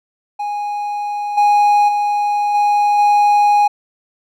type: tone with level steps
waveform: triangle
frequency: 826 Hz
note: G#5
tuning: 10 cents flat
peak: -17 / -7 / -12 / -9 / -7 dBFS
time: 0.39-3.68 s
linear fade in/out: 10 ms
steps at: 1.37 / 1.88 / 2.54 / 2.98 s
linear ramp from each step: 10 ms
effects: none